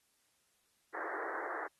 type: band-pass noise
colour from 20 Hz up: white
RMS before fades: -41 dBFS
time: 0.94-1.67 s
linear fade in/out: 5 ms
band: 310 to 1900 Hz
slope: 96 dB/octave
effects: white hiss -75 dBFS RMS until 1.79 s + AAC 32 kbps